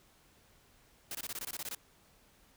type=noise bursts; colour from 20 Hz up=white; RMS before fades=-40 dBFS; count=11; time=1.11-1.749 s; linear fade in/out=2 ms; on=39 ms; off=21 ms; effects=pink hiss -65 dBFS RMS until 2.56 s